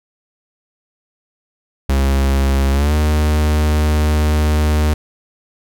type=tone with pitch glide; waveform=45% pulse; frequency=68 to 75.89 Hz; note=C#2 to D#2; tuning=-33 to -43 cents; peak=-12 dBFS; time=1.89-4.94 s; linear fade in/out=5 ms; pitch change=+190 cents; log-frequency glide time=2.71-2.94 s; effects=none